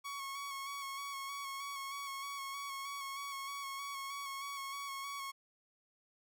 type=tone with vibrato; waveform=sawtooth; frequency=1108.7 Hz; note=C#6; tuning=in tune; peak=-37 dBFS; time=0.04-5.32 s; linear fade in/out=20 ms; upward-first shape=square; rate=3.2 Hz; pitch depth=23 cents each way; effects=none